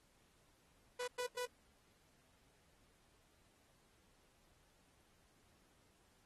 sawtooth tone bursts, 493.9 Hz, B4, in tune, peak -36 dBFS, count 3, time 0.99-1.457 s, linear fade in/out 10 ms, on 89 ms, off 100 ms, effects pink hiss -73 dBFS RMS until 6.25 s + AAC 32 kbps

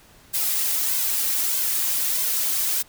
blue noise with flanger, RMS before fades -23 dBFS, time 0.33-2.83 s, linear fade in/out 20 ms, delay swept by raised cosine 1.9 to 3.8 ms, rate 1.6 Hz, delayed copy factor +0.9, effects pink hiss -52 dBFS RMS until 2.88 s

